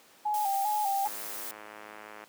sine tone with vibrato, 815 Hz, G#5, 33 cents flat, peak -26 dBFS, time 0.25-1.08 s, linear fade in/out 10 ms, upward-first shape square, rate 2.5 Hz, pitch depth 56 cents each way
blue noise, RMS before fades -39 dBFS, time 0.34-1.51 s, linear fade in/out 0 ms
click train, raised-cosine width 0.5 ms, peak -29 dBFS, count 126, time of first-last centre 1.06-2.239 s, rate 106 Hz
effects pink hiss -57 dBFS RMS until 2.28 s + high-pass 300 Hz 12 dB/octave

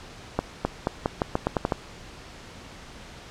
accelerating click train, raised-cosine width 1 ms, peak -8 dBFS, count 10, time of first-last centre 0.39-1.722 s, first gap 260 ms, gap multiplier 0.85, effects pink hiss -44 dBFS RMS until 3.3 s + low-pass 6000 Hz 12 dB/octave

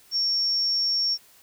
sine tone, 5490 Hz, F8, 31 cents flat, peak -21 dBFS, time 0.11-1.18 s, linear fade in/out 50 ms, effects white hiss -55 dBFS RMS until 1.42 s

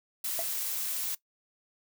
blue noise, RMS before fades -33 dBFS, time 0.24-1.15 s, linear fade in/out 5 ms
triangle tone with exponential decay, 663 Hz, E5, 10 cents sharp, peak -27 dBFS, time 0.39-0.48 s, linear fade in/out 0 ms, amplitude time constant 18 ms
effects noise-tail reverb RT60 0.1 s tail -19 dB re dry

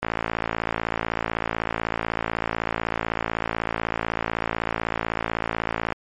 click train, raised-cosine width 0.5 ms, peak -8 dBFS, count 331, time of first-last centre 0.03-5.923 s, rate 56 Hz, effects MP3 48 kbps

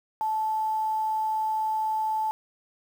sine tone with quantisation, 872 Hz, A5, 16 cents flat, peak -24 dBFS, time 0.21-2.31 s, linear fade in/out 0 ms, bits 8, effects none

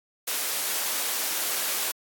white high-pass noise, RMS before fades -28 dBFS, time 0.27-1.92 s, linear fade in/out 10 ms, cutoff 360 Hz, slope 12 dB/octave, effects AAC 64 kbps

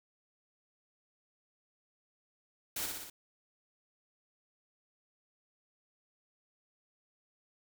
white noise with echo, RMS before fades -37 dBFS, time 2.76-2.86 s, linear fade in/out 5 ms, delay 60 ms, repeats 4, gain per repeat -3 dB, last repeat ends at 3.1 s, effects none

